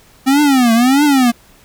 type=tone with vibrato; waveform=square; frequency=259.1 Hz; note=C4; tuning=17 cents flat; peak=-9 dBFS; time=0.26-1.32 s; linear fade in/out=20 ms; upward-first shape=triangle; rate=1.6 Hz; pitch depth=260 cents each way; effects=pink hiss -47 dBFS RMS until 1.64 s